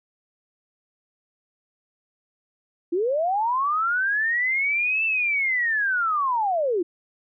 sine linear two-way sweep, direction up then down, 323.4 to 2671 to 323.4 Hz, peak -20 dBFS, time 2.92-6.83 s, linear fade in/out 10 ms, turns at 5.05 s, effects none

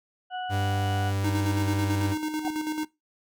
harmonic tone, 736 Hz, F#5, 9 cents flat, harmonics 1 / 2 / 4, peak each -30 / -38 / -42 dBFS, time 0.3-1.13 s, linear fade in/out 50 ms
45% pulse tone, 98 Hz, G2, in tune, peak -25 dBFS, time 0.49-2.16 s, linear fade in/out 50 ms
square tone with tremolo, 308.2 Hz, D#4, 16 cents flat, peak -27 dBFS, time 1.24-2.85 s, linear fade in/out 5 ms, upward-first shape square, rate 9.1 Hz, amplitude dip 50%
sine tone with exponential growth, 751 Hz, F#5, 26 cents sharp, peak -24 dBFS, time 2.41-2.48 s, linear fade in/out 2 ms, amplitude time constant 15 ms
effects noise-tail reverb RT60 0.2 s tail -20 dB re dry

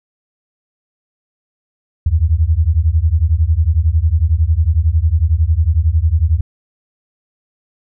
sine beating tone pair, 75.1 / 86.1 Hz, D2 / F2, +39 / -24 cents, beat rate 11 Hz, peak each -13 dBFS, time 2.06-6.41 s, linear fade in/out 5 ms, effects none

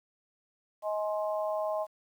harmonic tone, 210.4 Hz, G#3, 23 cents sharp, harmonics 3 / 4 / 5, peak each -30 / -37 / -38 dBFS, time 0.82-1.87 s, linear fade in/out 50 ms, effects 10-bit

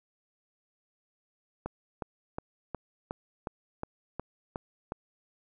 click train, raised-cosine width 1 ms, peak -20 dBFS, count 10, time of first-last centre 1.66-4.921 s, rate 2.76 Hz, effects none

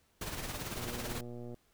pink noise with tremolo, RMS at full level -38 dBFS, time 0.21-1.21 s, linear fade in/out 5 ms, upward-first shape sine, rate 18 Hz, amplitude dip 50%
click train, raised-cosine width 2 ms, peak -33 dBFS, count 95, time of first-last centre 0.76-1.543 s, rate 120 Hz
effects pink hiss -71 dBFS RMS until 1.73 s

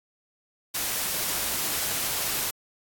white noise, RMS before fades -28 dBFS, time 0.74-2.51 s, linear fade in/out 10 ms, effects AAC 64 kbps

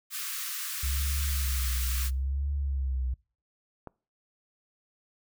white high-pass noise, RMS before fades -35 dBFS, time 0.1-2.11 s, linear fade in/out 50 ms, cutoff 1100 Hz, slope 96 dB/octave
sine tone with vibrato, 66.3 Hz, C2, 23 cents sharp, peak -27 dBFS, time 0.83-3.14 s, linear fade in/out 5 ms, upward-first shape triangle, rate 0.74 Hz, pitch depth 130 cents each way
click, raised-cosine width 1 ms, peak -26 dBFS, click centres 3.873 s
effects noise-tail reverb RT60 0.4 s tail -25 dB re dry

